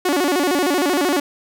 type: tone with vibrato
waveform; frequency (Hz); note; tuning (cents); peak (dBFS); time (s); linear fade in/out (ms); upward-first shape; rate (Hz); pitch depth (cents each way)
sawtooth; 323.6; E4; -32; -12; 0.05-1.2; 5; square; 13; 210
effects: none